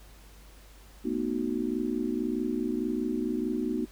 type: chord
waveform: sine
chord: B dominant seventh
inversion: third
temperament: just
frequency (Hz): 222.2 / 246.9 / 308.7 / 370.4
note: A3 / B3 / D#4 / F#4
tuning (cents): +17 / 0 / -14 / +2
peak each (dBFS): -35 / -31 / -32 / -34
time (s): 1.04-3.86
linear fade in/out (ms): 20
effects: added 50 Hz sine -50 dBFS peak until 3.91 s + pink hiss -56 dBFS RMS until 3.91 s